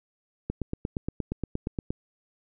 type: click train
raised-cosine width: 3 ms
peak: -16 dBFS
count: 13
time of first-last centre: 0.5-1.905 s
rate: 8.54 Hz
effects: none